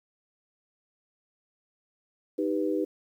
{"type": "chord", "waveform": "sine", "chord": "Eb augmented", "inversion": "none", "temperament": "equal", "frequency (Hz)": [311.1, 392, 493.9], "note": ["Eb4", "G4", "B4"], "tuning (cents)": [0, 0, 0], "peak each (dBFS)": [-28, -30, -31], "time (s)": [2.38, 2.85], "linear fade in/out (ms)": 10, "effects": ["10-bit"]}